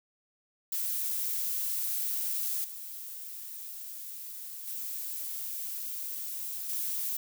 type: noise with level steps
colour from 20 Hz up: violet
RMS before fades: -32 / -42 / -37 / -33 dBFS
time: 0.72-7.17 s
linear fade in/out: 5 ms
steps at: 2.64 / 4.67 / 6.69 s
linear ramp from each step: 5 ms
effects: none